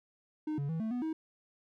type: tone with pitch steps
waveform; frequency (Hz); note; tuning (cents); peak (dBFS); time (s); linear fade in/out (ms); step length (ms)
triangle; 307 / 141.8 / 162.3 / 220.9 / 246.1 / 317.9; D#4 / C#3 / E3 / A3 / B3 / D#4; -23 / +40 / -27 / +7 / -6 / +37; -30; 0.47-1.13; 5; 110
effects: none